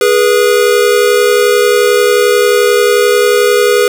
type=tone pair together; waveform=square; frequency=414.1 / 485.4 Hz; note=G#4 / B4; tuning=-5 / -30 cents; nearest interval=minor third; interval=275 cents; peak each=-10 dBFS; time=0.01-3.88 s; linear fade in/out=2 ms; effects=none